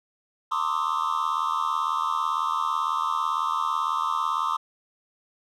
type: tone cluster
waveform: triangle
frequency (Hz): 914 / 1051 / 1137 / 1215 / 1293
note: A#5 / C6 / C#6 / D#6 / E6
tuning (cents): -34 / +7 / +44 / -42 / -34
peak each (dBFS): -32 / -26 / -29 / -27 / -29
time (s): 0.51-4.57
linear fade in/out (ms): 10
effects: none